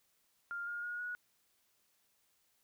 sine tone with pitch steps, 1400 / 1419.5 / 1439.4 / 1459.5 Hz, F6 / F6 / F#6 / F#6, +4 / +28 / -48 / -24 cents, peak -38 dBFS, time 0.51-1.15 s, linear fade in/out 0 ms, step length 160 ms, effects white hiss -75 dBFS RMS until 2.63 s

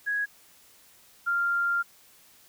sine tone pair in turn, 1661.2 / 1393.1 Hz, G#6 / F6, 0 / -5 cents, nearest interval minor third, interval 305 cents, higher first, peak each -25 / -23 dBFS, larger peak second, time 0.06-0.26 / 1.26-1.83 s, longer second, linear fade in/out 20 ms, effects white hiss -57 dBFS RMS until 2.48 s

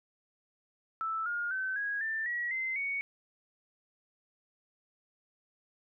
sine tone with pitch steps, 1318.5 / 1421.3 / 1532.2 / 1651.6 / 1780.4 / 1919.3 / 2069 / 2230 Hz, E6 / F6 / G6 / G#6 / A6 / B6 / C7 / C#7, 0 / +30 / -40 / -10 / +20 / -50 / -20 / +10 cents, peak -31 dBFS, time 1.01-3.01 s, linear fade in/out 0 ms, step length 250 ms, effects none

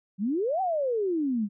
sine exponential two-way sweep, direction up then down, 181.2 to 784 to 194.9 Hz, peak -24 dBFS, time 0.18-1.49 s, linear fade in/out 50 ms, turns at 0.61 s, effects none

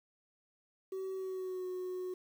sine tone with pitch glide, 380.3 to 366.5 Hz, F#4 to F#4, +48 to -16 cents, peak -34 dBFS, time 0.92-2.14 s, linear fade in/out 5 ms, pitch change -64 cents, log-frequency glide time 1.15-1.67 s, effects tanh soft clip ceiling -36 dBFS + 10-bit

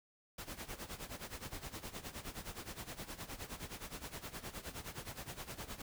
pink noise with tremolo, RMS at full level -44 dBFS, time 0.38-5.82 s, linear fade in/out 5 ms, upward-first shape sine, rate 9.6 Hz, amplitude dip 80%, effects none

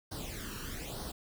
pink noise with flanger, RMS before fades -41 dBFS, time 0.11-1.12 s, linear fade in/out 10 ms, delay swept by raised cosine 0.2 to 0.72 ms, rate 1.1 Hz, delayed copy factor +0.75, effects none

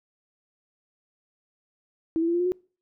sine tone with pitch steps, 325.1 / 332.7 / 340.5 / 348.4 / 356.6 / 364.9 Hz, E4 / E4 / F4 / F4 / F4 / F#4, -24 / +16 / -44 / -4 / +36 / -24 cents, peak -21 dBFS, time 2.16-2.52 s, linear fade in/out 0 ms, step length 60 ms, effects noise-tail reverb RT60 0.4 s tail -26 dB re dry

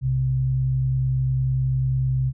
sine tone pair together, 60.9 / 129.87 Hz, B1 / C3, -24 / -13 cents, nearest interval octave + minor second, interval 1311 cents, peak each -29 / -19 dBFS, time 0.01-2.33 s, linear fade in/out 50 ms, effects none

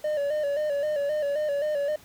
triangle tone with vibrato, 587.3 Hz, D5, in tune, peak -22 dBFS, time 0.04-1.96 s, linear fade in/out 5 ms, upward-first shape square, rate 3.8 Hz, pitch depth 58 cents each way, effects pink hiss -52 dBFS RMS until 2.04 s + high-pass 80 Hz 12 dB/octave

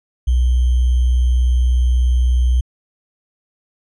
sine tone with sample-and-hold, 61.74 Hz, B1, in tune, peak -11 dBFS, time 0.27-2.61 s, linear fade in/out 10 ms, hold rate 3150 Hz, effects resampled to 22050 Hz

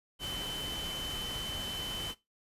sine tone in noise, 3050 Hz, G7, 48 cents flat, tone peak -37 dBFS, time 0.19-2.15 s, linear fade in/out 50 ms, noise pink, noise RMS -41 dBFS, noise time 0.19-2.15 s, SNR +1 dB, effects noise-tail reverb RT60 0.2 s tail -18 dB re dry + resampled to 32000 Hz

